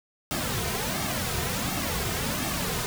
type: noise with flanger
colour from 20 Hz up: pink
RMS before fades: -29 dBFS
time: 0.31-2.86 s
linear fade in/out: 0 ms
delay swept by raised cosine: 2 to 3.6 ms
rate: 1.4 Hz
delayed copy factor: -0.7
effects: none